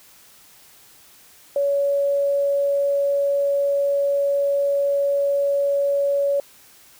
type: tone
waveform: sine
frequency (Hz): 563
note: C#5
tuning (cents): +27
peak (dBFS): -17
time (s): 1.56-6.4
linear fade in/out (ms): 2
effects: white hiss -50 dBFS RMS until 6.99 s